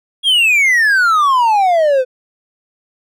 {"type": "exponential sweep", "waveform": "triangle", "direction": "down", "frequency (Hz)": [3339, 497], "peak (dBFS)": -7, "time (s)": [0.23, 2.05], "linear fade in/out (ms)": 50, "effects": []}